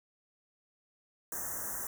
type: band-stop noise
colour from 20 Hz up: white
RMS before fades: -38 dBFS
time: 1.32-1.87 s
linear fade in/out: 2 ms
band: 1900 to 5800 Hz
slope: 96 dB/octave
effects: none